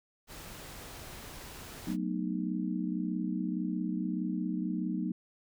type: noise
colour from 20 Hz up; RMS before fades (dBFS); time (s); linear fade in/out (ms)
pink; -46; 0.27-1.97; 50
type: chord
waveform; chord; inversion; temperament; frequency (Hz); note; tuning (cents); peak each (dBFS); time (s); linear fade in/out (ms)
sine; B dominant seventh; second; just; 185.21 / 222.2 / 246.9 / 308.7; F#3 / A3 / B3 / D#4; +2 / +17 / 0 / -14; -34 / -38 / -37 / -36; 1.87-5.12; 5
effects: none